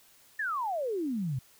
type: exponential sweep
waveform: sine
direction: down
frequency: 1820 to 120.5 Hz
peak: -29 dBFS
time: 0.39-1.39 s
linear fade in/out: 5 ms
effects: white hiss -60 dBFS RMS until 1.59 s